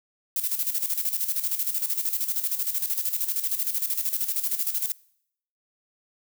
violet noise with tremolo, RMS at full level -25 dBFS, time 0.36-4.92 s, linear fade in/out 2 ms, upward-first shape square, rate 13 Hz, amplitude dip 65%, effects noise-tail reverb RT60 0.7 s tail -23 dB re dry

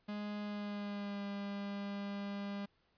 45% pulse tone with pitch glide, 207.7 to 200.9 Hz, G#3 to G3, 0 to +43 cents, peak -39 dBFS, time 0.08-2.66 s, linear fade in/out 10 ms, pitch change -57 cents, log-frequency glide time 0.41-1.25 s, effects pink hiss -75 dBFS RMS until 2.97 s + resampled to 11025 Hz

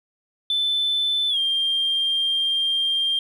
sine tone with pitch glide, 3520 to 3191 Hz, A7 to G7, 0 to +30 cents, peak -18 dBFS, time 0.5-3.19 s, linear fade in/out 2 ms, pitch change -170 cents, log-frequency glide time 1.29-1.38 s, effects tanh soft clip ceiling -15 dBFS + 9-bit

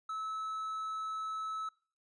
triangle tone, 1300 Hz, E6, 24 cents flat, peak -34 dBFS, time 0.09-1.69 s, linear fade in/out 5 ms, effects noise-tail reverb RT60 0.5 s tail -25 dB re dry + resampled to 22050 Hz

